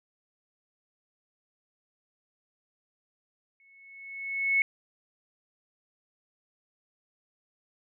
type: tone with exponential growth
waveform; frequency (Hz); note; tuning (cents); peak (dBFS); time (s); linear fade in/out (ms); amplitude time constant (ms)
sine; 2200; C#7; -14; -19; 3.6-4.62; 1; 220
effects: none